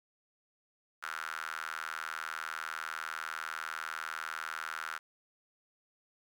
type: tone with high-pass filter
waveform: sawtooth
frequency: 80 Hz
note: D#2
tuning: 49 cents sharp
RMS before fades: -40 dBFS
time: 1.02-4.99 s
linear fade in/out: 20 ms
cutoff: 1400 Hz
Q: 5.5
effects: none